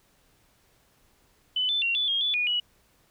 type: tone with pitch steps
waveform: sine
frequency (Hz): 3009 / 3520 / 2751 / 3472 / 3246 / 3460 / 2453 / 2924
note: F#7 / A7 / F7 / A7 / G#7 / A7 / D#7 / F#7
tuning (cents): +28 / 0 / -27 / -24 / -40 / -30 / -25 / -21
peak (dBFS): -23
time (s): 1.56-2.6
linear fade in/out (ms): 5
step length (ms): 130
effects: pink hiss -64 dBFS RMS until 3.1 s